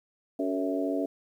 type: harmonic tone with a mistuned harmonic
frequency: 94 Hz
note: F#2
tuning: 28 cents sharp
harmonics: 3 / 4 / 5 / 6 / 7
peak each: -29 / -35 / -35 / -37 / -33 dBFS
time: 0.39-1.06 s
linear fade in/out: 5 ms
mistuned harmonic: 5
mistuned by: -52 cents
effects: 10-bit